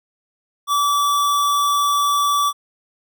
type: tone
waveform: square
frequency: 1154 Hz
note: D6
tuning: 31 cents flat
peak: -16 dBFS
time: 0.67-2.53 s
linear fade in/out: 50 ms
effects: none